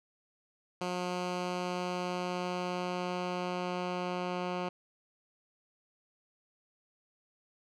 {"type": "tone with low-pass filter sweep", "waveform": "10% pulse", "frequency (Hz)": 179.7, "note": "F3", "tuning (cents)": 50, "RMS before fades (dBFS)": -35, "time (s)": [0.81, 4.69], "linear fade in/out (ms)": 5, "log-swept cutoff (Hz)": [6600, 3300], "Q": 0.76, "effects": []}